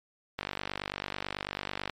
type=click train; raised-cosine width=0.3 ms; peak=-16 dBFS; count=75; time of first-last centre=0.39-1.897 s; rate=49.1 Hz; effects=MP3 64 kbps